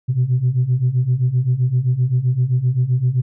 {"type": "beating tone pair", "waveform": "sine", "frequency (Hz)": [121.7, 129.4], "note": ["B2", "C3"], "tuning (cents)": [-25, -19], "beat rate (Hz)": 7.7, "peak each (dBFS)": [-18, -15], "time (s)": [0.08, 3.22], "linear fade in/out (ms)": 20, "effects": ["tanh soft clip ceiling -9 dBFS"]}